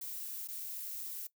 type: noise with dropouts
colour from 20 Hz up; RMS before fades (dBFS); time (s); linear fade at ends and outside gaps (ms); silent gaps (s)
violet; -42; 0.01-1.27; 5; 0.475-0.485
effects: noise-tail reverb RT60 0.1 s tail -18 dB re dry